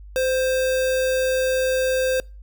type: tone with sample-and-hold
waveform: sine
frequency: 517 Hz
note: C5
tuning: 21 cents flat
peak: -18 dBFS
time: 0.16-2.2 s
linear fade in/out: 0 ms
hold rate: 2100 Hz
effects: noise-tail reverb RT60 0.3 s tail -25 dB re dry + added 50 Hz sine -38 dBFS peak until 2.42 s